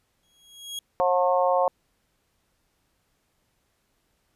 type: tone with exponential growth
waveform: sawtooth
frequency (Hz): 3300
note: G#7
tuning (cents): -12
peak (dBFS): -26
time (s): 0.23-0.79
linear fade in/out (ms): 2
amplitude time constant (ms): 120
type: harmonic tone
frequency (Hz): 180.2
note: F#3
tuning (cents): -45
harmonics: 3 / 4 / 5 / 6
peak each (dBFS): -22 / -24 / -26 / -28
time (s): 1-1.68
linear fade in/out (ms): 0
effects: pink hiss -71 dBFS RMS until 4.35 s + resampled to 32000 Hz